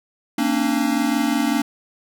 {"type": "tone cluster", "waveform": "square", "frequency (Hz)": [230.5, 272.5, 297.9], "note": ["A#3", "C#4", "D4"], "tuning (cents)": [-19, -29, 25], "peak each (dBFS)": -23, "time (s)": [0.38, 1.62], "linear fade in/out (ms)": 5, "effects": []}